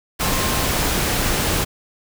sine tone in noise, 1059 Hz, C6, 21 cents sharp, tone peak -30 dBFS, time 0.2-0.67 s, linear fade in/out 20 ms, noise pink, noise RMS -20 dBFS, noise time 0.19-1.65 s, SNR -13 dB, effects none

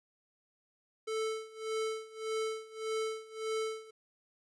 square tone with tremolo, 440 Hz, A4, in tune, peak -32 dBFS, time 1.07-3.91 s, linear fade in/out 10 ms, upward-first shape sine, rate 1.7 Hz, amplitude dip 90%, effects resampled to 22050 Hz + 12-bit

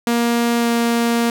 sawtooth tone with pitch glide, 235.7 to 234.2 Hz, A#3 to A#3, +19 to +8 cents, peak -11 dBFS, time 0.07-1.3 s, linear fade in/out 2 ms, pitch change -11 cents, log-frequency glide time 0.58-0.68 s, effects none

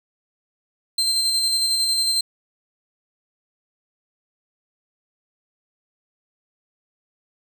35% pulse tone with tremolo, 4130 Hz, C8, 23 cents flat, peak -16 dBFS, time 0.98-2.21 s, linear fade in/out 5 ms, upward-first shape square, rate 11 Hz, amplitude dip 25%, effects none

